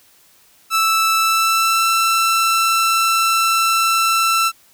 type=tone with pitch glide; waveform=sawtooth; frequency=1318.5 to 1336.1 Hz; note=E6 to E6; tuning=0 to +23 cents; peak=-10 dBFS; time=0.7-4.52 s; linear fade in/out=50 ms; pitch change=+23 cents; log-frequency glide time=1.16-1.87 s; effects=white hiss -52 dBFS RMS until 4.73 s